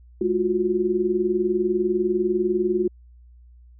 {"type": "tone cluster", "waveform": "sine", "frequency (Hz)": [210.7, 345.4, 365.4], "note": ["G#3", "F4", "F#4"], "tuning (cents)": [25, -19, -22], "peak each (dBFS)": [-28, -24, -21], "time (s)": [0.21, 2.88], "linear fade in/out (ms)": 5, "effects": ["added 60 Hz sine -46 dBFS peak until 3.79 s"]}